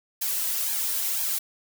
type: noise with flanger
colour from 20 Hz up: blue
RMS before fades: -27 dBFS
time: 0.21-1.39 s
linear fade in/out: 10 ms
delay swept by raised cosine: 1.2 to 3.1 ms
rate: 2 Hz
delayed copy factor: +0.9
effects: none